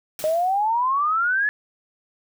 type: noise with exponential decay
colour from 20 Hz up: white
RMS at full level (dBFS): -33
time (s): 0.19-0.79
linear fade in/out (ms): 1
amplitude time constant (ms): 130
type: exponential sweep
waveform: sine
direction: up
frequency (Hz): 610 to 1731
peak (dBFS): -18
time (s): 0.24-1.49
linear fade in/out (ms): 0
effects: none